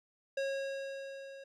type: tone with level ramp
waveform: square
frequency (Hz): 546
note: C#5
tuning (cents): -26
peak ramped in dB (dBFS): -32 to -48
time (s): 0.37-1.44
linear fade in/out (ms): 5
effects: low-pass 5000 Hz 12 dB/octave